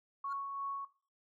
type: tone with exponential growth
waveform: triangle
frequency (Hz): 1397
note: F6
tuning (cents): 0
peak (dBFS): -39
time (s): 0.24-0.33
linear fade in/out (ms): 5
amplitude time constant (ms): 18
type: tone with tremolo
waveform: sine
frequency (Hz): 1108.7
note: C#6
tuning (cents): 0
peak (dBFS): -35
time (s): 0.24-0.85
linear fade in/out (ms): 5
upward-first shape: sine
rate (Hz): 2.9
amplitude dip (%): 35
effects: noise-tail reverb RT60 0.4 s tail -17 dB re dry